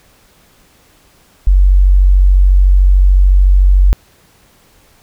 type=tone; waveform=sine; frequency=46.86 Hz; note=F#1; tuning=23 cents sharp; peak=-4 dBFS; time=1.47-3.93 s; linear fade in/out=0 ms; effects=pink hiss -49 dBFS RMS until 5.02 s